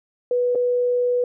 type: tone with dropouts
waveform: sine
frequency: 491.2 Hz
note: B4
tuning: 9 cents flat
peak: -17 dBFS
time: 0.31-1.24 s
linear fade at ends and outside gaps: 2 ms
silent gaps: 0.55-0.555 s
effects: none